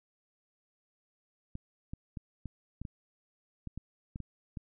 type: clicks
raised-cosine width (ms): 5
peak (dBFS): -27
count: 11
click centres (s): 1.554 / 1.935 / 2.172 / 2.457 / 2.816 / 2.852 / 3.673 / 3.776 / 4.159 / 4.203 / 4.572
effects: none